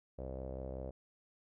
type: tone with low-pass filter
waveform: sawtooth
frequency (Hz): 65.41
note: C2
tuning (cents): 0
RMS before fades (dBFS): -43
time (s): 0.18-0.91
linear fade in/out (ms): 10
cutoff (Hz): 560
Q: 5.8
effects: none